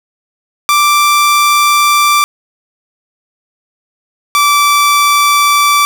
sawtooth tone pair in turn, 1174.7 / 1162.5 Hz, D6 / D6, 0 / -18 cents, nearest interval unison, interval 18 cents, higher first, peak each -3 dBFS, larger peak neither, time 0.69-2.24 / 4.35-5.85 s, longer first, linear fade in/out 0 ms, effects none

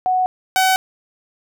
sine / sawtooth tone pair in turn, 740 / 754.7 Hz, F#5 / F#5, 0 / +34 cents, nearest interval unison, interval 34 cents, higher second, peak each -14 / -9 dBFS, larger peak second, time 0.06-0.26 / 0.56-0.76 s, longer neither, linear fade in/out 0 ms, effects none

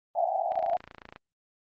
white band-pass noise, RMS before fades -28 dBFS, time 0.15-0.77 s, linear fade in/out 5 ms, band 660 to 760 Hz, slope 96 dB/octave
click train, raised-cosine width 0.2 ms, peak -22 dBFS, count 19, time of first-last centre 0.52-1.161 s, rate 28.1 Hz
effects low-pass 2000 Hz 12 dB/octave + Opus 32 kbps

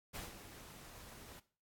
pink noise with ADSR envelope, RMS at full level -44 dBFS, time 0.13-1.4 s, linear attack 27 ms, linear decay 160 ms, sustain -11 dB, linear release 10 ms, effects noise-tail reverb RT60 0.4 s tail -17 dB re dry + AAC 64 kbps

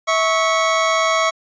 25% pulse tone pair together, 650 / 1108.7 Hz, E5 / C#6, -24 / 0 cents, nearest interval major sixth, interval 924 cents, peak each -14 dBFS, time 0.07-1.31 s, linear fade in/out 20 ms, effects resampled to 16000 Hz

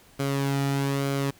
sawtooth tone with flanger, 138.59 Hz, C#3, in tune, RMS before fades -26 dBFS, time 0.19-1.31 s, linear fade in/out 10 ms, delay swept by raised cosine 1.1 to 1.89 ms, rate 1.1 Hz, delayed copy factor -0.5, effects pink hiss -55 dBFS RMS until 1.39 s

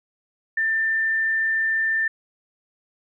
sine tone, 1787 Hz, A6, 26 cents sharp, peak -19 dBFS, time 0.57-2.08 s, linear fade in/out 5 ms, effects none

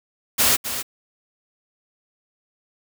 white noise with echo, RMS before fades -17 dBFS, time 0.38-0.57 s, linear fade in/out 20 ms, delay 260 ms, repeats 1, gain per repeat -10 dB, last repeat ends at 0.83 s, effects none

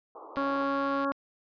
white band-pass noise, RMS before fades -46 dBFS, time 0.15-0.64 s, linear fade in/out 2 ms, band 290 to 1200 Hz, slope 96 dB/octave
click train, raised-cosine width 0.2 ms, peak -27 dBFS, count 95, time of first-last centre 0.36-1.046 s, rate 137 Hz
harmonic tone, 277.2 Hz, C#4, in tune, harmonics 1 / 2 / 3 / 4 / 5 / 6, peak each -31 / -32 / -40 / -31 / -36 / -45 dBFS, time 0.37-1.12 s, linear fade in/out 0 ms
effects resampled to 11025 Hz

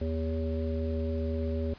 harmonic tone with a mistuned harmonic, 80.3 Hz, E2, 45 cents flat, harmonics 1 / 3 / 5 / 7, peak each -30 / -35 / -37 / -38 dBFS, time 0.01-1.74 s, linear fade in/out 5 ms, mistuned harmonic 1, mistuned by -29 cents, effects pink hiss -53 dBFS RMS until 1.78 s + resampled to 11025 Hz

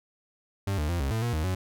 40% pulse tone with pitch steps, 98.5 / 75.1 / 86.5 / 68.3 / 111.6 / 119 / 78.1 / 92.9 Hz, G2 / D2 / F2 / C#2 / A2 / A#2 / D#2 / F#2, +9 / +39 / -16 / -25 / +25 / +36 / +7 / +7 cents, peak -25 dBFS, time 0.67-1.55 s, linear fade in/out 5 ms, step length 110 ms, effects none

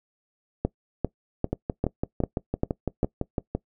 two click trains, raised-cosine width 2 ms, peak -12 / -9 dBFS, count 13 / 7, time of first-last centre 1.53-3.55 / 0.65-3.031 s, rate 5.94 / 2.52 Hz, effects noise-tail reverb RT60 0.1 s tail -21 dB re dry

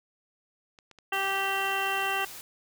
clicks, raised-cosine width 0.2 ms, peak -34 dBFS, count 3, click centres 0.788 / 0.913 / 0.987 s
harmonic tone, 389.9 Hz, G4, 9 cents flat, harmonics 1 / 2 / 3 / 4 / 5 / 7 / 8, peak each -37 / -32 / -34 / -34 / -35 / -32 / -38 dBFS, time 1.12-2.25 s, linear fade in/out 5 ms
white noise, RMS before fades -43 dBFS, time 1.13-2.41 s, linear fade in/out 0 ms
effects none

